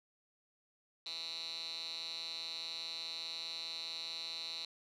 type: tone with band-pass filter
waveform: 10% pulse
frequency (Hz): 164.81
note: E3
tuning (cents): 0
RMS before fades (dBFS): -43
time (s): 1.06-4.65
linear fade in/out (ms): 2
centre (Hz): 4000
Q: 8.8
effects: none